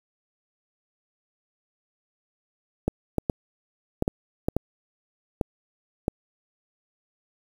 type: clicks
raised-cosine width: 2 ms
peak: -9 dBFS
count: 9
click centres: 2.88 / 3.183 / 3.298 / 4.024 / 4.079 / 4.485 / 4.566 / 5.412 / 6.081 s
effects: 7-bit